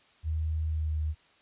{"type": "tone with pitch glide", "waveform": "sine", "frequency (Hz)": [78.8, 77.13], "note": ["D#2", "D#2"], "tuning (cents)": [23, -15], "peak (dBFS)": -27, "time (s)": [0.23, 1.15], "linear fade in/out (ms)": 50, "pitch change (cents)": -38, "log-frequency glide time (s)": [0.65, 0.98], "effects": ["white hiss -62 dBFS RMS until 1.41 s", "resampled to 8000 Hz"]}